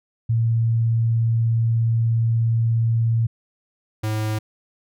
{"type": "tone pair in turn", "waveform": ["sine", "square"], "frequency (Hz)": [114.6, 108.17], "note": ["A#2", "A2"], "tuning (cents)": [-29, -29], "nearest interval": "minor second", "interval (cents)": 100, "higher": "first", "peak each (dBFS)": [-16, -22], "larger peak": "first", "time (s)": [[0.29, 3.27], [4.03, 4.39]], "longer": "first", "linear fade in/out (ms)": 10, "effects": []}